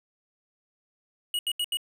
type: tone bursts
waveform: square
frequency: 2900 Hz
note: F#7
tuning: 35 cents flat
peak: -26 dBFS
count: 4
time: 1.34-1.771 s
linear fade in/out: 2 ms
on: 50 ms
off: 77 ms
effects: none